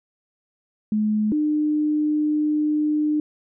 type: tone pair in turn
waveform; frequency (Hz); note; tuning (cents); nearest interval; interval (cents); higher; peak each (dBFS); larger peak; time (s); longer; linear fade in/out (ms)
sine; 213.1 / 301.9; G#3 / D4; +45 / +48; tritone; 603; second; -18; neither; 0.92-1.32 / 1.32-3.2; second; 2
effects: none